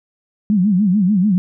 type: tone with vibrato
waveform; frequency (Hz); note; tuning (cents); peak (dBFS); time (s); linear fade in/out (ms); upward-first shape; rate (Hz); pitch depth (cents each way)
sine; 195.6; G3; -4; -11; 0.5-1.38; 0; sine; 6.8; 180
effects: none